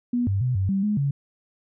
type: tone with pitch steps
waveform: sine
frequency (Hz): 242.9 / 98.3 / 126.1 / 95.7 / 194.7 / 209.4 / 140.3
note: B3 / G2 / B2 / G2 / G3 / G#3 / C#3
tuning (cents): -29 / +5 / +36 / -41 / -12 / +15 / +21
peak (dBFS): -20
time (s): 0.13-1.11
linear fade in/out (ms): 5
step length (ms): 140
effects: none